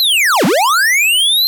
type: linear two-way sweep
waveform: square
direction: down then up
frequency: 4186 to 155.2 to 4186 Hz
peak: -10 dBFS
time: 0-1.47 s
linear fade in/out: 0 ms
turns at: 0.45 s
effects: none